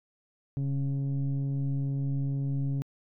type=tone with frequency modulation; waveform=sine; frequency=138.1 Hz; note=C#3; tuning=6 cents flat; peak=-25 dBFS; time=0.57-2.82 s; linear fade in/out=0 ms; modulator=137 Hz; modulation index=0.61; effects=tanh soft clip ceiling -24 dBFS